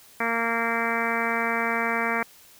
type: harmonic tone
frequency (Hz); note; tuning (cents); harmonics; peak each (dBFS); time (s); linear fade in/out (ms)
230.6; A#3; -19; 1 / 2 / 3 / 4 / 5 / 6 / 7 / 8 / 9 / 10; -32 / -32 / -32 / -32 / -32 / -32 / -32 / -32 / -32 / -32; 0.2-2.23; 5
effects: white hiss -52 dBFS RMS until 2.59 s